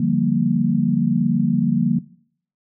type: chord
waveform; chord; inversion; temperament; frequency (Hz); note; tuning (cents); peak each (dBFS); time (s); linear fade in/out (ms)
sine; G minor seventh; second; equal; 146.83 / 174.61 / 196 / 233.1; D3 / F3 / G3 / Bb3; 0 / 0 / 0 / 0; -23 / -21 / -23 / -19; 0-1.99; 5
effects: noise-tail reverb RT60 0.6 s tail -20 dB re dry